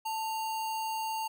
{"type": "tone with sample-and-hold", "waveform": "sine", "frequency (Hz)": 886, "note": "A5", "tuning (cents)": 12, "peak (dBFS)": -31, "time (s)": [0.05, 1.28], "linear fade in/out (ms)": 10, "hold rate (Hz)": 3675, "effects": []}